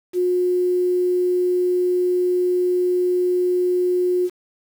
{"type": "tone with quantisation", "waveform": "sine", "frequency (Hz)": 360, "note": "F#4", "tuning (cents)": -47, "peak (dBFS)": -16, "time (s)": [0.13, 4.3], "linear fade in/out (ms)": 50, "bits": 7, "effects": []}